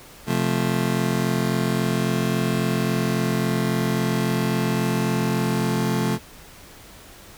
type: chord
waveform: 30% pulse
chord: F major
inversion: second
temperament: just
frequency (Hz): 130.96 / 174.61 / 218.3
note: C3 / F3 / A3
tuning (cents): +2 / 0 / -13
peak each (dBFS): -22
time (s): 0.26-6.19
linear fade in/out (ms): 50
effects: pink hiss -45 dBFS RMS until 7.37 s